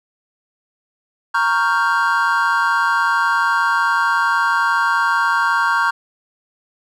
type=chord; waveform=triangle; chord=G half-diminished seventh; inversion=first; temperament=equal; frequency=932.3 / 1108.7 / 1396.9 / 1568 Hz; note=Bb5 / Db6 / F6 / G6; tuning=0 / 0 / 0 / 0 cents; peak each=-18 dBFS; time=1.34-5.91 s; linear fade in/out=10 ms; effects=none